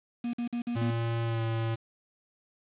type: tone bursts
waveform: triangle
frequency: 238.7 Hz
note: A#3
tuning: 41 cents sharp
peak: -27 dBFS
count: 5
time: 0.24-0.906 s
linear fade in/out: 5 ms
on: 94 ms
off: 49 ms
type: tone with pitch glide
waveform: square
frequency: 115.7 to 113.65 Hz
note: A#2 to A#2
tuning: -13 to -43 cents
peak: -28 dBFS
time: 0.75-1.76 s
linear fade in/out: 20 ms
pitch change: -30 cents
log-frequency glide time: 1.24-1.42 s
effects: resampled to 8000 Hz + 8-bit